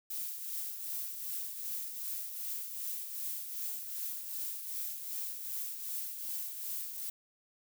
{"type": "noise with tremolo", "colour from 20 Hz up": "violet", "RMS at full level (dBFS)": -37, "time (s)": [0.1, 7.1], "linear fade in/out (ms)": 5, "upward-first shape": "triangle", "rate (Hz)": 2.6, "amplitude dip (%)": 55, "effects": []}